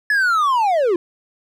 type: linear sweep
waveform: triangle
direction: down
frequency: 1730 to 329.4 Hz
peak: -12 dBFS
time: 0.1-0.96 s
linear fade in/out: 2 ms
effects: none